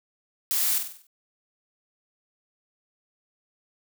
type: noise with echo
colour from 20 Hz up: blue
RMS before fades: -25 dBFS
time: 0.51-0.78 s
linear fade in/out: 0 ms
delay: 48 ms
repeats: 6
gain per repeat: -6 dB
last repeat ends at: 1.068 s
effects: none